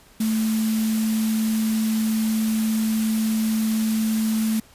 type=tone in noise; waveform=sine; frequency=220 Hz; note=A3; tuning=in tune; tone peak=-19 dBFS; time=0.2-4.6 s; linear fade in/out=5 ms; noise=white; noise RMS=-33 dBFS; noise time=0.2-4.6 s; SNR=+11 dB; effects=pink hiss -52 dBFS RMS until 4.74 s + resampled to 32000 Hz